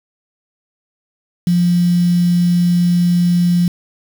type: tone with quantisation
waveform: sine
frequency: 175.2 Hz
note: F3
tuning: 6 cents sharp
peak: -10 dBFS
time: 1.47-3.68 s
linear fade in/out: 2 ms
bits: 5
effects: none